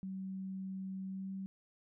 sine tone with pitch glide, 190.5 to 192.6 Hz, G3 to G3, -49 to -30 cents, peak -39 dBFS, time 0.03-1.46 s, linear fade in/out 0 ms, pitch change +19 cents, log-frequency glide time 1.06-1.34 s, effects none

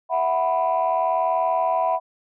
sine chord, E suspended second, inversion none, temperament equal, 659.3 / 740 / 987.8 Hz, E5 / F#5 / B5, 0 / 0 / 0 cents, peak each -22 dBFS, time 0.09-2 s, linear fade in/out 50 ms, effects tanh soft clip ceiling -12 dBFS

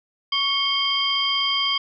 sine tone cluster, 1118 / 2189 / 3168 / 4857 Hz, C#6 / C#7 / G7 / D#8, +14 / -22 / +18 / -43 cents, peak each -27 / -29 / -21 / -28 dBFS, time 0.32-1.78 s, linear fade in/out 5 ms, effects none

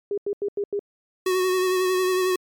sine tone bursts, 405.8 Hz, G#4, 40 cents flat, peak -22 dBFS, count 5, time 0.11-0.793 s, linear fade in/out 2 ms, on 67 ms, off 87 ms
square tone with vibrato, 370 Hz, F#4, in tune, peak -20 dBFS, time 1.26-2.36 s, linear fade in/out 5 ms, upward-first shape sine, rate 11 Hz, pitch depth 26 cents each way
effects MP3 96 kbps

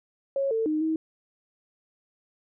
sine tone with pitch steps, 549 / 447.8 / 308.3 / 318.1 Hz, C#5 / A4 / D#4 / D#4, -17 / +30 / -16 / +38 cents, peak -23 dBFS, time 0.36-0.96 s, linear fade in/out 2 ms, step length 150 ms, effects none

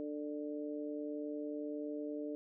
harmonic tone, 148.2 Hz, D3, 16 cents sharp, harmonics 2 / 3 / 4, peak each -40 / -44 / -46 dBFS, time 0-2.35 s, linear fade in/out 0 ms, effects none

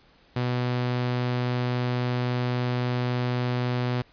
sawtooth tone, 123.7 Hz, B2, 3 cents sharp, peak -20 dBFS, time 0.36-4.02 s, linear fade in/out 5 ms, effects pink hiss -58 dBFS RMS until 4.12 s + resampled to 11025 Hz

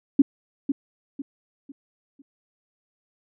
sine tone with echo, 277.2 Hz, C#4, in tune, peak -10 dBFS, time 0.19-0.22 s, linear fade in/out 5 ms, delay 500 ms, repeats 4, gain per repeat -9 dB, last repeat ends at 2.22 s, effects none

